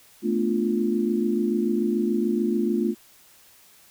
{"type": "chord", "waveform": "sine", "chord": "B half-diminished seventh", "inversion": "third", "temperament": "equal", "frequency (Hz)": [220, 246.9, 293.7, 349.2], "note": ["A3", "B3", "D4", "F4"], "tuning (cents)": [0, 0, 0, 0], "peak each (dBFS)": [-24, -28, -30, -25], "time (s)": [0.22, 2.95], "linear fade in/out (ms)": 50, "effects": ["white hiss -54 dBFS RMS until 3.9 s"]}